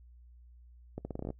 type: accelerating click train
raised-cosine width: 2 ms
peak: -24 dBFS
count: 10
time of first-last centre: 0.98-1.304 s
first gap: 70 ms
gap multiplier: 0.82
effects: noise-tail reverb RT60 0.1 s tail -22 dB re dry + added 60 Hz sine -53 dBFS peak until 1.39 s